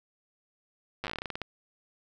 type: slowing click train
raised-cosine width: 0.3 ms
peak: -18 dBFS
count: 15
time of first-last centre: 1.04-1.417 s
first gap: 8 ms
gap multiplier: 1.17
effects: none